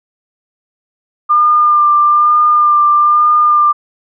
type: tone with vibrato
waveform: sine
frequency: 1199 Hz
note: D6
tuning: 36 cents sharp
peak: -6 dBFS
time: 1.29-3.73 s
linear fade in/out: 20 ms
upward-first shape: sine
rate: 1.1 Hz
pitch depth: 19 cents each way
effects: none